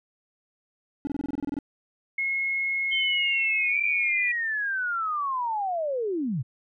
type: tone bursts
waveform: triangle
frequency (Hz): 284.2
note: C#4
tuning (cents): +43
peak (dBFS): -24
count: 12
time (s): 1.05-1.588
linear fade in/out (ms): 0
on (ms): 21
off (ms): 26
type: tone with pitch glide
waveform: sine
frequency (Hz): 2168 to 2419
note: C#7 to D#7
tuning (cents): -39 to -49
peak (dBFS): -24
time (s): 2.18-4.32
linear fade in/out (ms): 5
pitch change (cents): +190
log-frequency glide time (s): 3.68-3.86
type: linear sweep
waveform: sine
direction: down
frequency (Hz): 3136 to 107.9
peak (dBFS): -25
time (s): 2.91-6.43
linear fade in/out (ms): 20
effects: none